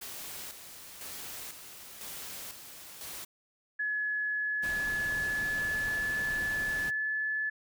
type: noise with tremolo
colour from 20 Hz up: white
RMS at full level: -42 dBFS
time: 0.01-3.25 s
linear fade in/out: 10 ms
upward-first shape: square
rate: 1 Hz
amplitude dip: 50%
type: tone with pitch glide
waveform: sine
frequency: 1700 to 1726.7 Hz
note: G#6 to A6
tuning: +40 to -33 cents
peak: -29 dBFS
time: 3.79-7.5 s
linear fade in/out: 10 ms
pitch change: +27 cents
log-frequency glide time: 4.28-6.17 s
type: noise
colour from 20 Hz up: pink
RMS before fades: -42 dBFS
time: 4.62-6.91 s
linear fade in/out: 20 ms
effects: none